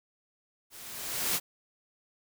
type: noise with level ramp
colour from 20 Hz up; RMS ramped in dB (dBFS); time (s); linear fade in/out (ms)
white; -49 to -26; 0.7-1.4; 50
effects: none